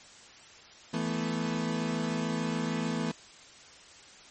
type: chord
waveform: 35% pulse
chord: E suspended fourth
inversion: none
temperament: equal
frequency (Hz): 164.81 / 220 / 246.9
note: E3 / A3 / B3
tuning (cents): 0 / 0 / 0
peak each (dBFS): -32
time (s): 0.93-3.12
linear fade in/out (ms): 10
effects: white hiss -52 dBFS RMS until 4.3 s + MP3 32 kbps